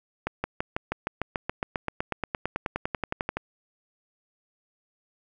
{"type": "accelerating click train", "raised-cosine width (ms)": 0.5, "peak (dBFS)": -12, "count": 27, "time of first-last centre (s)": [0.27, 3.37], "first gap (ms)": 170, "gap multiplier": 0.97, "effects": []}